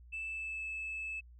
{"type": "tone with pitch glide", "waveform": "sine", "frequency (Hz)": [2637, 2610], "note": ["E7", "E7"], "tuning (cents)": [0, -18], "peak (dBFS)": -36, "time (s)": [0.12, 1.21], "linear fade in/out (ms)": 20, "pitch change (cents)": -18, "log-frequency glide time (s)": [0.27, 0.66], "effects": ["tanh soft clip ceiling -34 dBFS", "added 60 Hz sine -53 dBFS peak until 1.39 s"]}